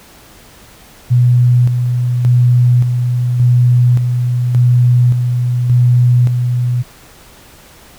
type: tone with tremolo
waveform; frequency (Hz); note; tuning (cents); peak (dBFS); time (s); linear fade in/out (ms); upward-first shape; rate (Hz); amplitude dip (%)
sine; 122.9; B2; -8; -6; 1.1-6.83; 20; square; 0.87; 45
effects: pink hiss -41 dBFS RMS until 7.98 s